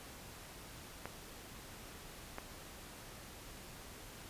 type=clicks; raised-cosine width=0.5 ms; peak=-26 dBFS; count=2; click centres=1.056 / 2.384 s; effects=pink hiss -52 dBFS RMS until 4.29 s + resampled to 32000 Hz